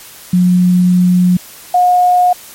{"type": "tone pair in turn", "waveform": "sine", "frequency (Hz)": [180, 720], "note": ["F#3", "F#5"], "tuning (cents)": [-47, -47], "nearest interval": "2 octaves", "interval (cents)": 2400, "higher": "second", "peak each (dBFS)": -6, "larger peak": "neither", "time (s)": [[0.33, 1.37], [1.74, 2.33]], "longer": "first", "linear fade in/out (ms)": 5, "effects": ["white hiss -35 dBFS RMS until 2.54 s", "MP3 64 kbps"]}